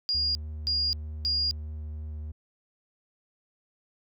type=tone bursts; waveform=sine; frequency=4838 Hz; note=D#8; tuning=49 cents flat; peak=-24 dBFS; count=3; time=0.09-1.51 s; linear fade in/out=0 ms; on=260 ms; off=320 ms
type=tone with vibrato; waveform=triangle; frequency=76.4 Hz; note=D#2; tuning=31 cents flat; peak=-32 dBFS; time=0.14-2.32 s; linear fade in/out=10 ms; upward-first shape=sine; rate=3.3 Hz; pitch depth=10 cents each way
effects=none